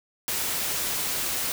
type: noise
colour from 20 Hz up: white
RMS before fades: -28 dBFS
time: 0.28-1.52 s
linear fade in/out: 0 ms
effects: none